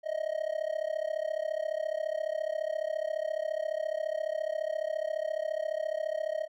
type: tone with amplitude modulation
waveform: triangle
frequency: 627 Hz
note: D#5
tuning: 13 cents sharp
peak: -24 dBFS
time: 0.03-6.48 s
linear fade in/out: 50 ms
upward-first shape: sine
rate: 34.5 Hz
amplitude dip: 95%
effects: none